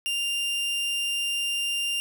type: tone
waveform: 40% pulse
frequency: 2794 Hz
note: F7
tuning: in tune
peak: -24 dBFS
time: 0.06-2 s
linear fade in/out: 0 ms
effects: none